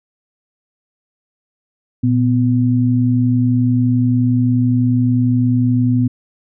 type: tone pair together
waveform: sine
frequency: 118.4 / 249.9 Hz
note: A#2 / B3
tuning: +27 / +21 cents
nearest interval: octave + minor second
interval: 1294 cents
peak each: -14 dBFS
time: 2.03-6.08 s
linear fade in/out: 10 ms
effects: none